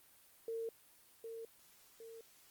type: tone with echo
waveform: sine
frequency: 454.8 Hz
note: A#4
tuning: 43 cents flat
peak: -38 dBFS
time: 0.48-0.69 s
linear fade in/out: 2 ms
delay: 760 ms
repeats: 2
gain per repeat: -6 dB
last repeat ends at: 2.21 s
effects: white hiss -65 dBFS RMS until 2.5 s + Opus 32 kbps